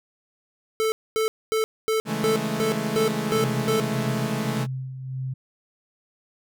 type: tone bursts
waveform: square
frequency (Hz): 440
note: A4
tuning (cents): 0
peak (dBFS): -21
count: 9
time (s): 0.8-3.8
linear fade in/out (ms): 0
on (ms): 120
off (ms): 240
type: chord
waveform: sawtooth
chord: A major seventh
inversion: first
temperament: equal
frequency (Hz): 138.59 / 164.81 / 207.7 / 220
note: C#3 / E3 / G#3 / A3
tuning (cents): 0 / 0 / 0 / 0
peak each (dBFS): -29 / -28 / -26 / -24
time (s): 2.05-4.67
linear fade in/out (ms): 50
type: tone with tremolo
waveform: sine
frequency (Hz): 130.81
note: C3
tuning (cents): 0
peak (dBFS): -26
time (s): 3.35-5.34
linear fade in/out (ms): 10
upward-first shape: sine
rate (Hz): 1.7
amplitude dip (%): 55
effects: none